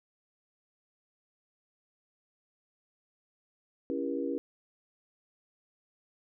sine chord, C# diminished seventh, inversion none, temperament just, 277.2 / 332.6 / 399.1 / 479 Hz, C#4 / E4 / G4 / Bb4, 0 / +16 / +31 / +47 cents, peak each -34 / -36 / -38 / -36 dBFS, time 3.9-4.38 s, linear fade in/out 0 ms, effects none

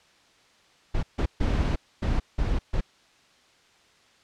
brown noise bursts at uneven times, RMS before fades -24 dBFS, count 6, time 0.94-1.03 / 1.18-1.26 / 1.4-1.76 / 2.02-2.2 / 2.38-2.59 / 2.73-2.81 s, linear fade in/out 10 ms, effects white hiss -59 dBFS RMS until 4.23 s + low-pass 5000 Hz 12 dB/octave

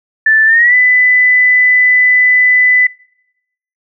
sine tone with pitch glide, 1760 to 1998.5 Hz, A6 to B6, 0 to +20 cents, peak -5 dBFS, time 0.26-2.87 s, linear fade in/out 5 ms, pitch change +220 cents, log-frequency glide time 0.46-0.75 s, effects noise-tail reverb RT60 0.9 s tail -26 dB re dry

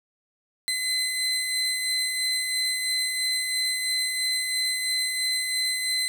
30% pulse tone pair together, 2033 / 4069 Hz, B6 / C8, +50 / -49 cents, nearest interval octave, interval 1201 cents, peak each -26 / -23 dBFS, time 0.68-6.08 s, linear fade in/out 0 ms, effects 9-bit

